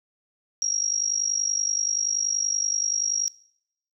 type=tone with amplitude modulation; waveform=sine; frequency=5640 Hz; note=F8; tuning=16 cents sharp; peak=-19 dBFS; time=0.62-3.28 s; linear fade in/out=0 ms; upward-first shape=sine; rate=50.5 Hz; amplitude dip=85%; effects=noise-tail reverb RT60 0.7 s tail -20 dB re dry